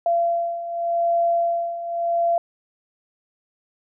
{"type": "beating tone pair", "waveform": "sine", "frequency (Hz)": [682, 682.86], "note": ["F5", "F5"], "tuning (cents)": [-41, -39], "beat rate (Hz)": 0.86, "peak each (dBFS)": [-25, -20], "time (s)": [0.06, 2.38], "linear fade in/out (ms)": 2, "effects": []}